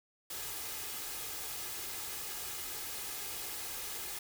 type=noise with comb filter; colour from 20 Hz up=white; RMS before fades=-41 dBFS; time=0.3-4.19 s; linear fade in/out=5 ms; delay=2.4 ms; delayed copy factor=+0.5; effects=none